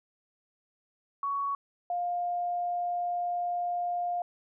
sine tone pair in turn, 1119 / 704.9 Hz, C#6 / F5, +16 / +16 cents, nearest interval minor sixth, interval 800 cents, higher first, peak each -28 dBFS, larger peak neither, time 1.23-1.55 / 1.9-4.22 s, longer second, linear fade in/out 2 ms, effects none

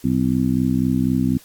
harmonic tone, 64 Hz, C2, 38 cents flat, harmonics 1 / 2 / 3 / 4 / 5, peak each -30 / -23 / -21 / -19 / -28 dBFS, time 0.04-1.38 s, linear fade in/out 5 ms, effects white hiss -48 dBFS RMS until 1.44 s + AAC 64 kbps

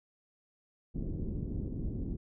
pink low-pass noise, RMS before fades -36 dBFS, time 0.94-2.17 s, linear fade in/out 20 ms, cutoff 340 Hz, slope 24 dB/octave, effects none

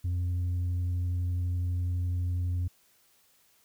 sine tone, 88.8 Hz, F2, 29 cents sharp, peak -24 dBFS, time 0.04-2.68 s, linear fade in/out 10 ms, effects tanh soft clip ceiling -26 dBFS + white hiss -65 dBFS RMS until 3.64 s

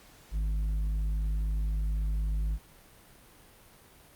sine tone with tanh clipping, 51.91 Hz, G#1, in tune, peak -28 dBFS, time 0.31-2.59 s, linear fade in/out 50 ms, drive 6 dB, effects pink hiss -56 dBFS RMS until 4.15 s + Opus 48 kbps

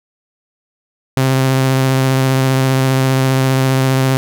sawtooth tone with vibrato, 132.2 Hz, C3, 18 cents sharp, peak -7 dBFS, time 1.17-4.17 s, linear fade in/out 0 ms, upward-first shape sine, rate 15 Hz, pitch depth 17 cents each way, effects none

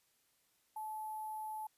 sine tone with sample-and-hold, 865 Hz, A5, 30 cents flat, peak -40 dBFS, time 0.76-1.67 s, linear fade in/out 5 ms, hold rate 11025 Hz, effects white hiss -75 dBFS RMS until 1.77 s + resampled to 32000 Hz

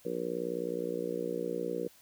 harmonic tone, 59.5 Hz, A#1, 36 cents sharp, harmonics 3 / 4 / 5 / 6 / 7 / 8 / 9, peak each -42 / -45 / -41 / -40 / -40 / -35 / -44 dBFS, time 0.05-1.88 s, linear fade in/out 5 ms, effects white hiss -60 dBFS RMS until 2.01 s

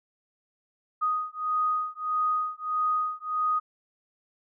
sine beating tone pair, 1244.5 / 1246.1 Hz, D#6 / D#6, 0 / +2 cents, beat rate 1.6 Hz, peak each -28 dBFS, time 1.01-3.6 s, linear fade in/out 20 ms, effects none

